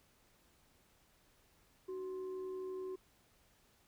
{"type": "tone with frequency modulation", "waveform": "sine", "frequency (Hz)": 374.4, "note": "F#4", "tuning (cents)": 20, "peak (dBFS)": -40, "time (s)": [1.88, 2.96], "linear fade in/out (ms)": 10, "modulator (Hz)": 677, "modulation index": 0.28, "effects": ["pink hiss -70 dBFS RMS until 3.87 s"]}